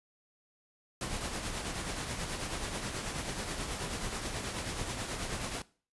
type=noise with tremolo; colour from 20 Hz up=pink; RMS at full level=-35 dBFS; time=1.01-5.62 s; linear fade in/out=2 ms; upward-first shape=triangle; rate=9.3 Hz; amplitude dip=50%; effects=noise-tail reverb RT60 0.4 s tail -20 dB re dry + resampled to 24000 Hz